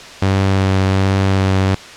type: tone with vibrato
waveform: sawtooth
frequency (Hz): 96.2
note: G2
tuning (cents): -32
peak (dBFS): -8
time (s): 0.22-1.75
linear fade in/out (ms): 5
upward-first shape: triangle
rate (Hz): 1.3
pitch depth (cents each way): 16
effects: white hiss -34 dBFS RMS until 1.96 s + low-pass 5000 Hz 12 dB/octave